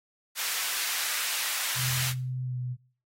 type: high-pass noise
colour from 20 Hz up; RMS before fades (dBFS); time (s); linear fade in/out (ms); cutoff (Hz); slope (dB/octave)
pink; -31; 0.35-2.14; 50; 1700; 12
type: tone with pitch glide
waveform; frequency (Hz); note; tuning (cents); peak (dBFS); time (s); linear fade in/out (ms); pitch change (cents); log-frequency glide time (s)
sine; 127.6 to 124.97; C3 to B2; -43 to +21; -30; 1.75-2.77; 50; -36; 2.42-2.57
effects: noise-tail reverb RT60 0.4 s tail -18 dB re dry + AAC 48 kbps